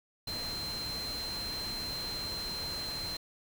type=tone in noise; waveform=sine; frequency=4123 Hz; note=C8; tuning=26 cents flat; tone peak=-36 dBFS; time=0.27-3.17 s; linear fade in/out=5 ms; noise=pink; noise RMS=-42 dBFS; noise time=0.27-3.17 s; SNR=+3 dB; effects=none